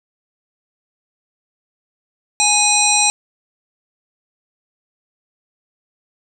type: harmonic tone with a mistuned harmonic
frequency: 830.6 Hz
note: G#5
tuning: in tune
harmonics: 1 / 3 / 5 / 7 / 9 / 10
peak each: -19 / -19 / -19 / -19 / -19 / -19 dBFS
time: 2.4-3.1 s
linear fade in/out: 0 ms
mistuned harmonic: 5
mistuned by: -50 cents
effects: none